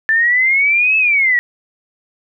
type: exponential two-way sweep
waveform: sine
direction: up then down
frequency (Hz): 1760 to 2617 to 1897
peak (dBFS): -10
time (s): 0.09-1.39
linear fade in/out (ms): 0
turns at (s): 0.97
effects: none